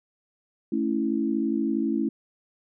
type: chord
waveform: sine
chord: A major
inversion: none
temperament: equal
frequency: 220 / 277.2 / 329.6 Hz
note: A3 / C#4 / E4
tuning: 0 / 0 / 0 cents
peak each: -27 dBFS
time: 0.72-2.09 s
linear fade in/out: 5 ms
effects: none